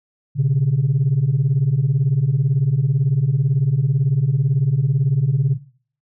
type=beating tone pair; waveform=sine; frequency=123.47 / 141.47 Hz; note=B2 / C#3; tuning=0 / +36 cents; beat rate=18 Hz; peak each=-18 / -14 dBFS; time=0.35-5.58 s; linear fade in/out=50 ms; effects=noise-tail reverb RT60 0.5 s tail -19 dB re dry + tanh soft clip ceiling -10 dBFS